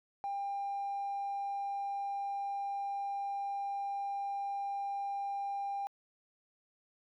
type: tone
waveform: triangle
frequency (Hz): 798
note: G5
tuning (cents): +31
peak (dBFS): -31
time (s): 0.24-5.87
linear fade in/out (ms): 0
effects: tanh soft clip ceiling -31 dBFS